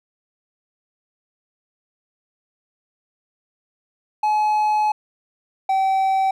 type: tone pair in turn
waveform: triangle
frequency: 850 / 769.3 Hz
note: G#5 / G5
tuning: +40 / -33 cents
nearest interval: major second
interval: 173 cents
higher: first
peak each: -14 dBFS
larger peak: neither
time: 4.23-4.92 / 5.69-6.31 s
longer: first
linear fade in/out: 5 ms
effects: none